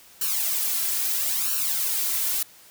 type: noise with flanger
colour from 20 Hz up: blue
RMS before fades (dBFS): -25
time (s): 0.21-2.43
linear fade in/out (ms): 5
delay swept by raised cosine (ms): 0.7 to 3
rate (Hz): 0.76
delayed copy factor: +0.85
effects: white hiss -51 dBFS RMS until 2.7 s